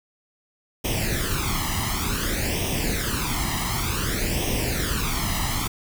pink noise with flanger, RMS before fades -25 dBFS, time 0.84-5.68 s, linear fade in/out 10 ms, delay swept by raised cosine 0.34 to 1.01 ms, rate 0.55 Hz, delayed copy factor +0.75, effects none

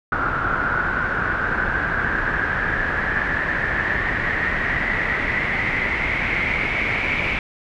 pink noise with low-pass filter sweep, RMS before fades -22 dBFS, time 0.12-7.39 s, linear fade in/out 2 ms, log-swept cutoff 1400 to 2300 Hz, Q 9, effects none

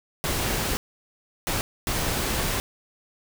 pink noise bursts at uneven times, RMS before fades -26 dBFS, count 3, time 0.24-0.77 / 1.47-1.61 / 1.87-2.6 s, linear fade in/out 0 ms, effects none

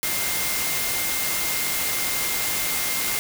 sine tone in noise, 2108 Hz, C7, 12 cents sharp, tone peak -32 dBFS, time 0.03-3.19 s, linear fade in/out 0 ms, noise white, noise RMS -25 dBFS, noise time 0.03-3.19 s, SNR -10 dB, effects none

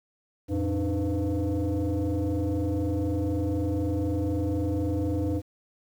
sine tone with frequency modulation, 110 Hz, A2, in tune, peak -23 dBFS, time 0.48-5.42 s, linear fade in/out 50 ms, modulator 196 Hz, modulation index 1.8, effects tanh soft clip ceiling -20 dBFS + 9-bit

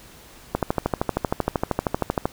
click train, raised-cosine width 1 ms, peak -6 dBFS, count 23, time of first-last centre 0.55-2.255 s, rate 12.9 Hz, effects pink hiss -47 dBFS RMS until 2.32 s

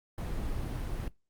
brown noise, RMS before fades -34 dBFS, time 0.18-1.08 s, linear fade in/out 2 ms, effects noise-tail reverb RT60 0.2 s tail -22 dB re dry + Opus 24 kbps

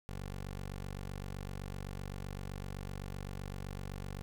15% pulse tone, 47.82 Hz, G1, 42 cents flat, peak -34 dBFS, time 0.09-4.22 s, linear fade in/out 0 ms, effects none

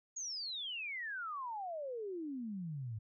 sine exponential sweep, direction down, 6760 to 103.2 Hz, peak -39 dBFS, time 0.16-2.99 s, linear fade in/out 10 ms, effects none

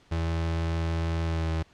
35% pulse tone with pitch glide, 82.41 to 80.81 Hz, E2 to E2, 0 to -34 cents, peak -24 dBFS, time 0.11-1.63 s, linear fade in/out 10 ms, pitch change -34 cents, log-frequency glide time 1.27-1.49 s, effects pink hiss -59 dBFS RMS until 1.73 s + low-pass 5000 Hz 12 dB/octave

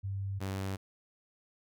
sine / sawtooth tone pair in turn, 98 / 96.48 Hz, G2 / G2, 0 / -27 cents, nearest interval unison, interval 27 cents, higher first, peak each -33 / -30 dBFS, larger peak second, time 0.03-0.4 / 0.4-0.77 s, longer neither, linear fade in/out 20 ms, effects none

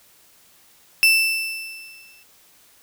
35% pulse tone with exponential decay, 2658 Hz, E7, 14 cents sharp, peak -9 dBFS, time 1.03-2.23 s, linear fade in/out 0 ms, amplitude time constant 260 ms, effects white hiss -54 dBFS RMS until 2.82 s

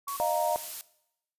sine tone, 1116 Hz, C#6, 11 cents sharp, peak -32 dBFS, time 0.07-0.17 s, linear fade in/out 10 ms
blue noise, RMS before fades -37 dBFS, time 0.08-0.81 s, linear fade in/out 0 ms
sine chord, Eb suspended second, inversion none, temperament equal with one note detuned, 614.8 / 698.5 / 932.3 Hz, Eb5 / F5 / Bb5, -21 / 0 / 0 cents, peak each -29 dBFS, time 0.2-0.56 s, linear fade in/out 0 ms
effects noise-tail reverb RT60 0.8 s tail -19 dB re dry + resampled to 32000 Hz

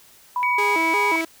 sine tone with pitch glide, 987.8 to 981 Hz, B5 to B5, 0 to -12 cents, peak -20 dBFS, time 0.36-1.16 s, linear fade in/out 2 ms, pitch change -12 cents, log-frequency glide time 0.48-0.56 s
sine tone, 2261 Hz, C#7, 34 cents sharp, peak -21 dBFS, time 0.43-1.21 s, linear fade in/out 0 ms
sawtooth tone with vibrato, 366.8 Hz, F#4, 15 cents flat, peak -20 dBFS, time 0.58-1.25 s, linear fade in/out 5 ms, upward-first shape square, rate 2.8 Hz, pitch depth 200 cents each way
effects white hiss -51 dBFS RMS until 1.4 s

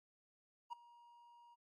triangle tone with ADSR envelope, 949 Hz, A#5, 31 cents sharp, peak -38 dBFS, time 0.7-1.56 s, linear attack 27 ms, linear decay 8 ms, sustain -21 dB, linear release 30 ms, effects AAC 32 kbps

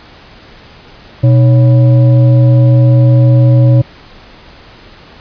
sine tone with frequency modulation, 123.47 Hz, B2, in tune, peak -3 dBFS, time 1.23-3.82 s, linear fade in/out 10 ms, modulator 431 Hz, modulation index 0.41, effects pink hiss -37 dBFS RMS until 5.2 s + resampled to 11025 Hz

